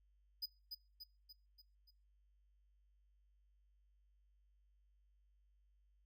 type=tone with echo; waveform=square; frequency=4978 Hz; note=D#8; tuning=in tune; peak=-40 dBFS; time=0.42-0.46 s; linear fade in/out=10 ms; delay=290 ms; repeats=5; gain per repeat=-5 dB; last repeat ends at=1.91 s; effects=noise-tail reverb RT60 0.4 s tail -25 dB re dry + added 50 Hz sine -70 dBFS peak until 6.05 s